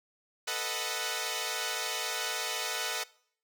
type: chord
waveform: 5% pulse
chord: B dominant seventh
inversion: third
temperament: equal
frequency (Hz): 440 / 493.9 / 622.3 / 740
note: A4 / B4 / D#5 / F#5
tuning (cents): 0 / 0 / 0 / 0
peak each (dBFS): -26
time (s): 0.47-3.04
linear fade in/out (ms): 10
effects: noise-tail reverb RT60 0.6 s tail -22 dB re dry